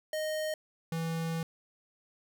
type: tone pair in turn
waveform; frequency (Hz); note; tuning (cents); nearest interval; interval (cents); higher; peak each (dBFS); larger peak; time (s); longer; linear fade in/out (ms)
square; 620 / 164.22; D#5 / E3; -6 / -6; octave + major seventh; 2300; first; -32 / -32; neither; 0.13-0.54 / 0.92-1.43; second; 2
effects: none